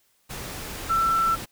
sine tone in noise, 1338 Hz, E6, 25 cents sharp, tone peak -19 dBFS, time 0.89-1.36 s, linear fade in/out 20 ms, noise pink, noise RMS -35 dBFS, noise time 0.29-1.46 s, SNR +13 dB, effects white hiss -66 dBFS RMS until 1.51 s

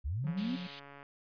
sine linear sweep, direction up, 58.27 to 270.9 Hz, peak -32 dBFS, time 0.04-0.57 s, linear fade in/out 20 ms
triangle tone, 180 Hz, F#3, 47 cents flat, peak -37 dBFS, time 0.24-0.67 s, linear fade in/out 2 ms
click train, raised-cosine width 0.5 ms, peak -36 dBFS, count 108, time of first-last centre 0.27-1.029 s, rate 141 Hz
pink band-pass noise, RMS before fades -50 dBFS, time 0.37-0.8 s, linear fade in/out 10 ms, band 2500 to 4300 Hz, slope 24 dB/octave
effects resampled to 11025 Hz

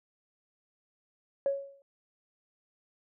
sine tone with exponential decay, 554.4 Hz, C#5, in tune, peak -22 dBFS, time 1.46-1.82 s, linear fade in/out 1 ms, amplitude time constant 78 ms, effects tanh soft clip ceiling -19 dBFS

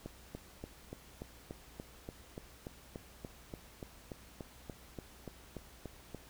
click train, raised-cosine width 2 ms, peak -29 dBFS, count 22, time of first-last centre 0.06-6.147 s, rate 3.45 Hz, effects added 60 Hz sine -61 dBFS peak until 6.29 s + pink hiss -58 dBFS RMS until 6.29 s

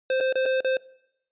square tone with dropouts, 522 Hz, C5, 4 cents flat, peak -22 dBFS, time 0.1-0.77 s, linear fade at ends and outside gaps 2 ms, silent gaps 0.203-0.208 / 0.326-0.355 / 0.456-0.46 / 0.606-0.646 s, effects noise-tail reverb RT60 0.8 s tail -22 dB re dry + resampled to 8000 Hz

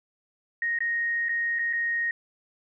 sine tone with dropouts, 1867 Hz, A#6, 2 cents sharp, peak -24 dBFS, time 0.62-2.11 s, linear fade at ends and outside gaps 2 ms, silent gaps 0.788-0.805 / 1.286-1.292 / 1.588-1.592 / 1.729-1.733 s, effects none

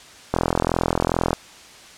click train, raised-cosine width 1 ms, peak -4 dBFS, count 43, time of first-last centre 0.34-1.331 s, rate 42.4 Hz, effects white hiss -44 dBFS RMS until 1.97 s + low-pass 7000 Hz 12 dB/octave

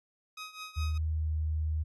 15% pulse tone with tremolo, 1260 Hz, D#6, 21 cents sharp, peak -32 dBFS, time 0.37-0.98 s, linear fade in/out 5 ms, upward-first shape triangle, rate 4.9 Hz, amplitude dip 85%
sine tone with pitch glide, 78.7 to 77.84 Hz, D#2 to D#2, +20 to +1 cents, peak -28 dBFS, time 0.76-1.84 s, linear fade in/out 20 ms, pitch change -19 cents, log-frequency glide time 1.07-1.33 s
effects resampled to 24000 Hz

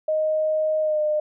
sine tone with pitch glide, 622.3 to 606.7 Hz, D#5 to D#5, 0 to -44 cents, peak -19 dBFS, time 0.08-1.2 s, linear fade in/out 5 ms, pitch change -44 cents, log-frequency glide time 0.81-1.01 s, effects none

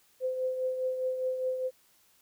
sine tone with tremolo, 514 Hz, C5, 31 cents flat, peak -26 dBFS, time 0.2-1.71 s, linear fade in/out 50 ms, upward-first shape triangle, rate 4.9 Hz, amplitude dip 55%, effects white hiss -65 dBFS RMS until 2.21 s

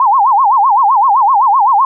sine tone with vibrato, 932.3 Hz, A#5, in tune, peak -6 dBFS, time 0-1.85 s, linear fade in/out 2 ms, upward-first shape sine, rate 7.8 Hz, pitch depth 280 cents each way, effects none

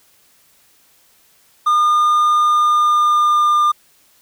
triangle tone with pitch glide, 1213 to 1201.8 Hz, D#6 to D6, -44 to +40 cents, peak -9 dBFS, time 1.66-3.72 s, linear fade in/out 10 ms, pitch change -16 cents, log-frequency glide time 2.41-3.59 s, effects white hiss -54 dBFS RMS until 4.21 s

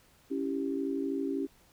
sine chord, C# diminished, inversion none, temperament equal with one note detuned, 277.2 / 329.6 / 393.1 Hz, C#4 / E4 / G4, 0 / 0 / +5 cents, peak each -32 / -37 / -35 dBFS, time 0.3-1.47 s, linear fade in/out 20 ms, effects pink hiss -63 dBFS RMS until 1.72 s

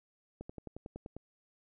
slowing click train, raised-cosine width 2 ms, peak -30 dBFS, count 9, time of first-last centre 0.41-1.166 s, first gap 85 ms, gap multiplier 1.03, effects none

